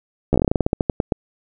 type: slowing click train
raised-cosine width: 2 ms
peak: -3 dBFS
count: 17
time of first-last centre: 0.33-1.122 s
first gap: 13 ms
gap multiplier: 1.16
effects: none